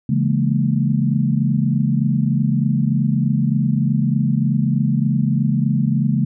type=chord; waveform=sine; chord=A# half-diminished seventh; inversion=first; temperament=just; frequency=139.85 / 167.82 / 209.8 / 233.1 Hz; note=C#3 / E3 / G#3 / A#3; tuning=+16 / +31 / +18 / 0 cents; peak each=-18 / -22 / -20 / -22 dBFS; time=0.09-6.25 s; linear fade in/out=5 ms; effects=none